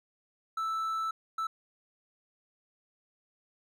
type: tone bursts at uneven times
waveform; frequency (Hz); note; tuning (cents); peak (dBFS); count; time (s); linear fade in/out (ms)
triangle; 1318.5; E6; 0; -28; 2; 0.57-1.11 / 1.38-1.47; 5
effects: none